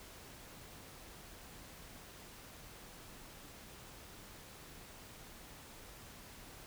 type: silence
effects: pink hiss -54 dBFS RMS until 6.66 s